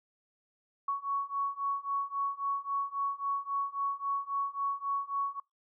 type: beating tone pair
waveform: sine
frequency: 1113 / 1116.7 Hz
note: C#6 / C#6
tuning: +7 / +12 cents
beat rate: 3.7 Hz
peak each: -34 / -33 dBFS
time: 0.88-5.4 s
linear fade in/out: 5 ms
effects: noise-tail reverb RT60 0.2 s tail -25 dB re dry